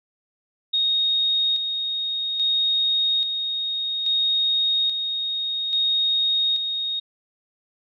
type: tone with tremolo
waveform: sine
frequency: 3729 Hz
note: A#7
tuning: in tune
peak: -18 dBFS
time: 0.73-7 s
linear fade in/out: 10 ms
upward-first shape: square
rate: 0.6 Hz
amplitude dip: 45%
effects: none